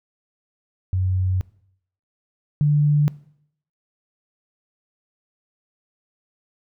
sine tone pair in turn, 92.9 / 147.47 Hz, F#2 / D3, +7 / +8 cents, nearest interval minor sixth, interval 801 cents, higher second, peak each -18 / -14 dBFS, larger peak second, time 0.93-1.41 / 2.61-3.08 s, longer first, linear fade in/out 0 ms, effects noise-tail reverb RT60 0.7 s tail -21 dB re dry

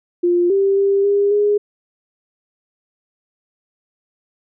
sine tone with pitch steps, 350.4 / 392.8 / 396.1 / 403.5 / 413.2 Hz, F4 / G4 / G4 / G#4 / G#4, +6 / +4 / +18 / -50 / -9 cents, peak -12 dBFS, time 0.23-1.58 s, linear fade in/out 10 ms, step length 270 ms, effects none

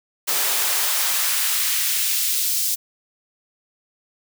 white noise with high-pass filter sweep, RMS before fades -21 dBFS, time 0.27-2.76 s, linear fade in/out 20 ms, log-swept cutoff 380 to 5000 Hz, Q 0.78, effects none

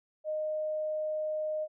sine tone, 617 Hz, D#5, 15 cents flat, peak -30 dBFS, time 0.24-1.68 s, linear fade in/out 50 ms, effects none

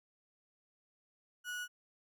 35% pulse tone, 1463 Hz, F#6, 20 cents flat, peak -37 dBFS, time 1.44-1.68 s, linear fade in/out 50 ms, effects none

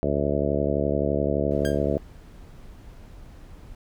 harmonic tone, 71.7 Hz, D2, 41 cents flat, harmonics 1 / 2 / 3 / 4 / 5 / 6 / 7 / 8 / 9, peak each -30 / -30 / -30 / -30 / -30 / -30 / -30 / -30 / -30 dBFS, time 0.03-1.98 s, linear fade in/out 0 ms
brown noise, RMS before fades -44 dBFS, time 1.51-3.75 s, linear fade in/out 2 ms
sawtooth tone with exponential decay, 1603 Hz, G6, 38 cents sharp, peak -25 dBFS, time 1.65-1.83 s, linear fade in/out 0 ms, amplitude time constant 38 ms
effects none

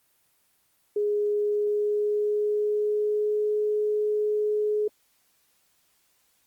sine tone with pitch glide, 415.3 to 422.1 Hz, G#4 to G#4, 0 to +28 cents, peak -22 dBFS, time 0.96-4.88 s, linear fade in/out 5 ms, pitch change +28 cents, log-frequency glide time 1.3-3.49 s, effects white hiss -67 dBFS RMS until 6.46 s + Opus 24 kbps

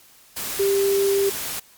sine tone in noise, 395.5 Hz, G4, 15 cents sharp, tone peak -17 dBFS, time 0.59-1.3 s, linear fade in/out 10 ms, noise white, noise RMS -29 dBFS, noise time 0.36-1.6 s, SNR +9 dB, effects white hiss -52 dBFS RMS until 1.77 s + Opus 48 kbps

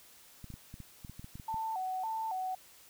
clicks, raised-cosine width 5 ms, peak -33 dBFS, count 12, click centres 0.443 / 0.503 / 0.54 / 0.741 / 0.803 / 1.048 / 1.096 / 1.195 / 1.244 / 1.355 / 1.398 / 1.543 s
sine tone with vibrato, 815 Hz, G#5, 33 cents flat, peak -33 dBFS, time 1.48-2.55 s, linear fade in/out 5 ms, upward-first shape square, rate 1.8 Hz, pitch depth 150 cents each way
effects white hiss -58 dBFS RMS until 2.89 s

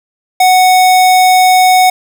square tone, 740 Hz, F#5, in tune, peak -5 dBFS, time 0.4-1.9 s, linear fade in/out 5 ms, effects none

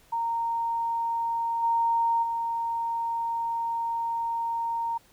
sine tone with level steps, 925 Hz, A#5, 14 cents flat, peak -25 / -21 / -26 dBFS, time 0.12-4.98 s, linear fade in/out 10 ms, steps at 1.62 / 2.22 s, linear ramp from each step 20 ms, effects pink hiss -59 dBFS RMS until 5.12 s

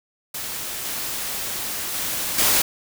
white noise with level steps, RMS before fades -30 / -28 / -26 / -18 dBFS, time 0.34-2.62 s, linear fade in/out 5 ms, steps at 0.85 / 1.94 / 2.38 s, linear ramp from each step 5 ms, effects none

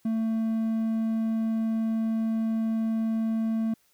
triangle tone, 223.4 Hz, A3, 27 cents sharp, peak -22 dBFS, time 0.05-3.74 s, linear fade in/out 5 ms, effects white hiss -66 dBFS RMS until 3.93 s

